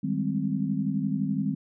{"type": "chord", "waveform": "sine", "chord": "Ab major seventh", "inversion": "second", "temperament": "equal", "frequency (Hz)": [155.56, 196, 207.7, 261.6], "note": ["Eb3", "G3", "Ab3", "C4"], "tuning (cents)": [0, 0, 0, 0], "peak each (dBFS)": [-31, -29, -31, -30], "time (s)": [0.03, 1.55], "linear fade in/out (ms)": 10, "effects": []}